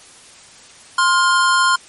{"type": "tone pair together", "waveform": "square", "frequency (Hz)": [1048.5, 1416], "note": ["C6", "F6"], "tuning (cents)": [3, 23], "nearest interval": "perfect fourth", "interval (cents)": 520, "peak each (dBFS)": [-15, -16], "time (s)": [0.98, 1.76], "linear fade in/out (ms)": 5, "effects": ["white hiss -43 dBFS RMS until 1.88 s", "MP3 48 kbps"]}